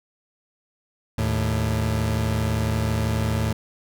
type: tone pair together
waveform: 30% pulse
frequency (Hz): 77.85 / 110.1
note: D#2 / A2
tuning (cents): +2 / +2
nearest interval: tritone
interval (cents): 600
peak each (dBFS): -23 / -20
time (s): 1.18-3.53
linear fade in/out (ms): 5
effects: none